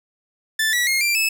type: tone with pitch steps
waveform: sawtooth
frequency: 1760 / 1941.6 / 2142 / 2363 / 2607 Hz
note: A6 / B6 / C7 / D7 / E7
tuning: 0 / -30 / +40 / +10 / -20 cents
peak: -14 dBFS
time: 0.59-1.29 s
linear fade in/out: 5 ms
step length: 140 ms
effects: none